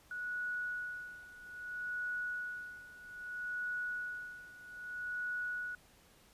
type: tone with tremolo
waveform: sine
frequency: 1466 Hz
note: F#6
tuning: 16 cents flat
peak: -35 dBFS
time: 0.11-5.75 s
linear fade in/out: 2 ms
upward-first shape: sine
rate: 0.62 Hz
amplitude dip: 85%
effects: pink hiss -64 dBFS RMS until 6.33 s + resampled to 32000 Hz